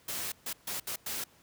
white noise bursts at uneven times, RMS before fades -36 dBFS, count 5, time 0.08-0.32 / 0.46-0.53 / 0.67-0.8 / 0.87-0.96 / 1.06-1.24 s, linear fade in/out 5 ms, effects pink hiss -62 dBFS RMS until 1.42 s + high-pass 60 Hz 12 dB/octave

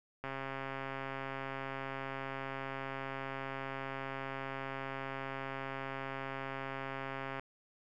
click train, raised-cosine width 0.5 ms, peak -25 dBFS, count 967, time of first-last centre 0.24-7.396 s, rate 135 Hz, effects none

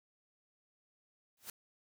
white noise with exponential growth, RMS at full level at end -41 dBFS, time 1.37-1.5 s, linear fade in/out 2 ms, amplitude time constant 27 ms, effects none

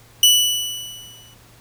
sawtooth tone with exponential decay, 2960 Hz, F#7, in tune, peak -5 dBFS, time 0.23-1.34 s, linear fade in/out 2 ms, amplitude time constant 240 ms, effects added 115 Hz sine -50 dBFS peak until 1.6 s + pink hiss -50 dBFS RMS until 1.6 s

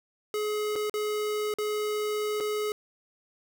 square tone with dropouts, 422.6 Hz, G#4, 30 cents sharp, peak -28 dBFS, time 0.34-2.72 s, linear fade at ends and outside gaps 1 ms, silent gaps 0.756-0.76 / 0.897-0.94 / 1.539-1.585 / 2.402-2.406 s, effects none

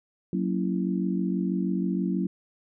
sine chord, F# dominant seventh, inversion none, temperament just, 185 / 231.2 / 277.5 / 333 Hz, F#3 / A#3 / C#4 / E4, 0 / -14 / +2 / +18 cents, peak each -26 / -32 / -32 / -32 dBFS, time 0.33-2.27 s, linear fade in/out 2 ms, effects none

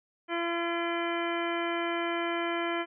harmonic tone, 340 Hz, F4, 46 cents flat, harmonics 1 / 2 / 3 / 4 / 5 / 6 / 7 / 9, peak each -32 / -35 / -37 / -38 / -39 / -40 / -40 / -42 dBFS, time 0.28-2.86 s, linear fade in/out 50 ms, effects none

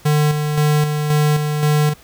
square tone with tremolo, 150 Hz, D3, 37 cents sharp, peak -13 dBFS, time 0.05-1.94 s, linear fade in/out 10 ms, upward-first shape square, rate 1.9 Hz, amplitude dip 45%, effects pink hiss -46 dBFS RMS until 2.03 s

